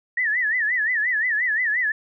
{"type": "tone with vibrato", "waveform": "sine", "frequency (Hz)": 1847, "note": "A#6", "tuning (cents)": -16, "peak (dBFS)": -19, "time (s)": [0.17, 1.92], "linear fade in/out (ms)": 5, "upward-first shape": "sine", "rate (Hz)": 5.7, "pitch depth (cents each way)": 160, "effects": []}